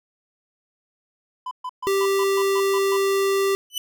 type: tone bursts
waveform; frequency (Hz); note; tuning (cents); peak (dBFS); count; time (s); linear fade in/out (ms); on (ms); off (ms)
triangle; 1007; B5; +33; -25; 9; 1.46-2.968; 5; 52; 130
type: tone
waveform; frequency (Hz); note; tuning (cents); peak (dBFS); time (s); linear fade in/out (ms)
square; 392; G4; 0; -19; 1.87-3.55; 0
type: tone with exponential growth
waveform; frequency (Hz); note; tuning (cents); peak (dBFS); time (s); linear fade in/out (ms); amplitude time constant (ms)
sawtooth; 2989; F#7; +17; -17; 3.7-3.78; 2; 17
effects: none